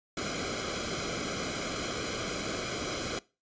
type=noise with comb filter; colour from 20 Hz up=pink; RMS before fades=-34 dBFS; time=0.17-3.19 s; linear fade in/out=2 ms; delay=1.1 ms; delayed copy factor=-0.8; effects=noise-tail reverb RT60 0.3 s tail -22 dB re dry + resampled to 16000 Hz